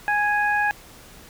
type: harmonic tone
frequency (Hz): 830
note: G#5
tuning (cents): -1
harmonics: 1 / 2 / 3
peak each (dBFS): -22 / -21 / -31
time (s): 0.08-0.71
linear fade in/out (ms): 0
effects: pink hiss -46 dBFS RMS until 1.29 s